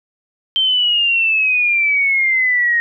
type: exponential sweep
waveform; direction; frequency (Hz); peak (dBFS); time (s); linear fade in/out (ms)
sine; down; 3136 to 1864.7; -12; 0.56-2.8; 0
effects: none